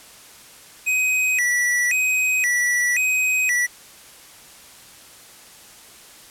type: tone with vibrato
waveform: square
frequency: 2217 Hz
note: C#7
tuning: in tune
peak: -18 dBFS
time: 0.86-3.67 s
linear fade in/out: 20 ms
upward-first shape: square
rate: 0.95 Hz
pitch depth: 220 cents each way
effects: white hiss -45 dBFS RMS until 6.3 s + low-pass 12000 Hz 12 dB/octave